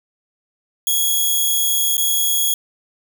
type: tone with dropouts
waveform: 5% pulse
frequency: 3333 Hz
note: G#7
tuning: 5 cents sharp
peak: -7 dBFS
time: 0.87-2.54 s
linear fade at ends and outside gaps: 2 ms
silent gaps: 1.969-1.979 s
effects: none